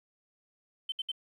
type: tone bursts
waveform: sine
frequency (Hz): 3084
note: G7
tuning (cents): -29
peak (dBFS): -30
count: 3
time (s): 0.89-1.117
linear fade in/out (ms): 5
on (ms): 31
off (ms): 67
effects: tanh soft clip ceiling -26 dBFS + 11-bit